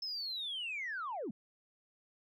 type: linear sweep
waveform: sine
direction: down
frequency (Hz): 5274 to 174.61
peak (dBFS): -36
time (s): 0.02-1.31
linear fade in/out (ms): 5
effects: tanh soft clip ceiling -33 dBFS